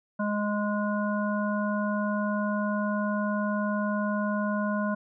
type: harmonic tone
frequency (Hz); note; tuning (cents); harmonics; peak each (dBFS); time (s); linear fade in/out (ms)
207.7; G#3; 0; 1 / 3 / 5 / 7; -27 / -32 / -34 / -35; 0.19-4.95; 10
effects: none